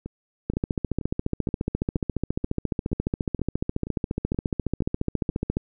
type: two click trains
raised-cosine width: 3 ms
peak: -21 / -11 dBFS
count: 12 / 74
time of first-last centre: 0.06-5.298 / 0.5-5.569 s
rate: 2.1 / 14.4 Hz
effects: none